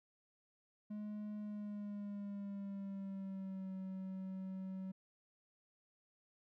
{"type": "tone with pitch glide", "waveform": "triangle", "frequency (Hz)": [210, 189.26], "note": ["G#3", "F#3"], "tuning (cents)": [19, 39], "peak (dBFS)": -40, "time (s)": [0.9, 4.92], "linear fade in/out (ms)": 10, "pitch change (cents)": -180, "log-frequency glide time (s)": [1.38, 3.73], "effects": []}